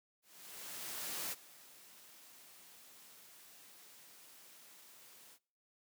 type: noise with ADSR envelope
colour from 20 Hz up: white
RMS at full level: -40 dBFS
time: 0.22-5.39 s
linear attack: 1100 ms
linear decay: 29 ms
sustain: -19 dB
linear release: 62 ms
effects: noise-tail reverb RT60 0.5 s tail -24 dB re dry + high-pass 150 Hz 12 dB/octave